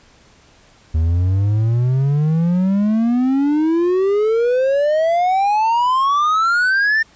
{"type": "exponential sweep", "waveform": "triangle", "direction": "up", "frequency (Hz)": [77.8, 1814], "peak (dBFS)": -11, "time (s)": [0.94, 7.03], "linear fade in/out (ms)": 10, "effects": ["pink hiss -50 dBFS RMS until 7.15 s", "resampled to 16000 Hz"]}